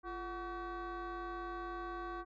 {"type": "tone with frequency modulation", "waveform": "sine", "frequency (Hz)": 740, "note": "F#5", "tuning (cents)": 0, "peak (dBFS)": -37, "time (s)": [0.03, 2.25], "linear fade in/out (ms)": 50, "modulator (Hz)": 394, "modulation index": 1.7, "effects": ["tanh soft clip ceiling -39 dBFS"]}